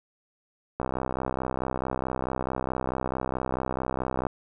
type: click train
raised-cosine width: 1 ms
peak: -14 dBFS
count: 225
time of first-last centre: 0.8-4.267 s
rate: 64.6 Hz
effects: none